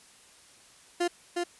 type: tone with echo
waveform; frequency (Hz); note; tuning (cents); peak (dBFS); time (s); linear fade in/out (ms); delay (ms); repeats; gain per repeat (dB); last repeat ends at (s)
30% pulse; 349.2; F4; 0; -22; 1-1.08; 10; 360; 1; -3; 1.44
effects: white hiss -56 dBFS RMS until 1.59 s + resampled to 24000 Hz